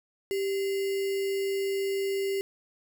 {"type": "tone with sample-and-hold", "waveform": "sine", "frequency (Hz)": 392, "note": "G4", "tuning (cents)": 0, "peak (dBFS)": -26, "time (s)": [0.31, 2.41], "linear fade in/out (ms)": 0, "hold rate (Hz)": 2450, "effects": []}